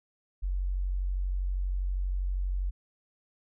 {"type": "tone", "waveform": "sine", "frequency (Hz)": 46.25, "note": "F#1", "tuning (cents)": 0, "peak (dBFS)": -27, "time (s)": [0.42, 2.71], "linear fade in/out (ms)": 20, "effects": []}